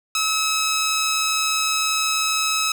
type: tone with amplitude modulation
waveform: 10% pulse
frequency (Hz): 1289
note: E6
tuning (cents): -39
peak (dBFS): -10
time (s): 0.15-2.72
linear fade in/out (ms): 2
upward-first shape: sine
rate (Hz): 142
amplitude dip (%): 25
effects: none